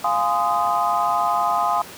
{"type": "chord", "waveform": "sine", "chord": "F minor seventh", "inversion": "none", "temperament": "equal with one note detuned", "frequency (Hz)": [698.5, 830.6, 1033.3, 1244.5], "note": ["F5", "Ab5", "C6", "Eb6"], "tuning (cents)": [0, 0, -22, 0], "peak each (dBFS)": -23, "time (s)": [0.04, 1.82], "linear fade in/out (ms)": 5, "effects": ["pink hiss -38 dBFS RMS until 1.97 s", "high-pass 150 Hz 12 dB/octave"]}